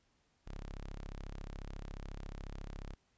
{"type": "tone", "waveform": "sawtooth", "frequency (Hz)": 34.13, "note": "C#1", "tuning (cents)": -26, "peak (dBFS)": -39, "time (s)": [0.46, 2.95], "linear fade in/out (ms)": 20, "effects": ["pink hiss -75 dBFS RMS until 3.17 s", "resampled to 16000 Hz"]}